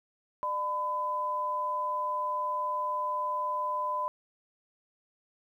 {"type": "tone pair together", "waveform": "sine", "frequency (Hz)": [599.8, 1007], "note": ["D5", "B5"], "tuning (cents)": [36, 33], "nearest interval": "major sixth", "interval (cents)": 897, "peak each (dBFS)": [-37, -29], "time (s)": [0.43, 4.08], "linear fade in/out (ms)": 0, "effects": ["11-bit"]}